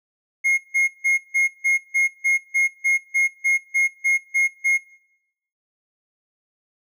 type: tone bursts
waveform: triangle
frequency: 2148 Hz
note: C7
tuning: 45 cents sharp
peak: -14 dBFS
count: 15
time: 0.44-4.78 s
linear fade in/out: 20 ms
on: 140 ms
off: 160 ms
effects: noise-tail reverb RT60 0.8 s tail -20 dB re dry